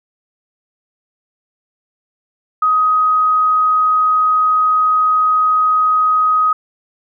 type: tone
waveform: sine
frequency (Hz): 1257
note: D#6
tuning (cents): +17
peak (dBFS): -10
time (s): 2.62-6.53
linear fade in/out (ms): 5
effects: none